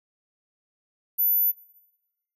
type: tone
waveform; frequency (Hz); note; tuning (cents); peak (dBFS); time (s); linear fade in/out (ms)
sine; 14000; A9; -10; -19; 1.18-1.52; 20
effects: noise-tail reverb RT60 0.9 s tail -18 dB re dry